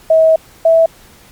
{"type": "tone pair in turn", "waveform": "sine", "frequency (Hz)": [642, 655.1], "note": ["E5", "E5"], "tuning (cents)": [-46, -11], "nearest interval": "unison", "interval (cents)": 35, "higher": "second", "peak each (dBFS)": -5, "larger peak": "neither", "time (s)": [[0.1, 0.36], [0.65, 0.86]], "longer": "first", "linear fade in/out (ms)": 5, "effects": ["pink hiss -43 dBFS RMS until 1.31 s", "MP3 96 kbps"]}